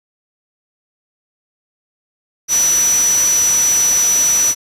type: tone in noise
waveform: sine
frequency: 5920 Hz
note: F#8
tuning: in tune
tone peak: -11 dBFS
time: 2.48-4.55 s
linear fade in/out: 50 ms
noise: white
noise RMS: -21 dBFS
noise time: 2.48-4.55 s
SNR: +7 dB
effects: resampled to 32000 Hz